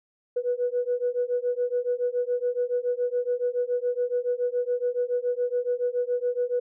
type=beating tone pair; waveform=sine; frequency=486.7 / 493.8 Hz; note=B4 / B4; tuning=-25 / 0 cents; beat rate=7.1 Hz; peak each=-26 dBFS; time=0.36-6.6 s; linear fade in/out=10 ms; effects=tanh soft clip ceiling -16 dBFS